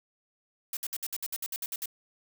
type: noise bursts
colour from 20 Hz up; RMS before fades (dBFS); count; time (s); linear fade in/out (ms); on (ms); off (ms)
blue; -34; 12; 0.73-1.858; 2; 39; 60
effects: none